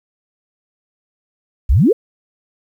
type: exponential sweep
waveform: sine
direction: up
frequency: 48.02 to 523.3 Hz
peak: -8 dBFS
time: 1.69-1.93 s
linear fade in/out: 10 ms
effects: 8-bit